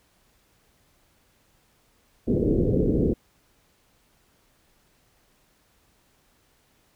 white low-pass noise, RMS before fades -22 dBFS, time 2.27-3.14 s, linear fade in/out 10 ms, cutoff 470 Hz, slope 48 dB/octave, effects pink hiss -64 dBFS RMS until 6.95 s

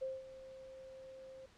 sine tone with ADSR envelope, 527 Hz, C5, 12 cents sharp, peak -36 dBFS, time 0.01-1.46 s, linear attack 15 ms, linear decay 200 ms, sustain -14 dB, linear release 4 ms, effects pink hiss -65 dBFS RMS until 1.57 s + low-pass 6000 Hz 12 dB/octave

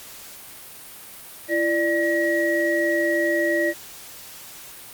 sine tone cluster, 336.3 / 592 / 1907 Hz, E4 / D5 / A#6, +35 / +14 / +39 cents, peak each -23 dBFS, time 1.48-3.74 s, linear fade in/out 50 ms, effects white hiss -41 dBFS RMS until 4.93 s + Opus 48 kbps

